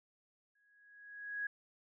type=tone with exponential growth; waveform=sine; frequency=1661.2 Hz; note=G#6; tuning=in tune; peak=-34 dBFS; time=0.55-1.47 s; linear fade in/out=5 ms; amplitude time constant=200 ms; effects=none